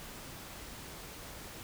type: silence
effects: pink hiss -47 dBFS RMS until 1.63 s